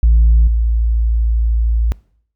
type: tone with level steps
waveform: sine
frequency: 56.5 Hz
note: A1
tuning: 47 cents sharp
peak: -5 / -11 dBFS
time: 0.03-1.92 s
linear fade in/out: 0 ms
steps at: 0.47 s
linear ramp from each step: 5 ms
effects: noise-tail reverb RT60 0.6 s tail -23 dB re dry + tanh soft clip ceiling -4 dBFS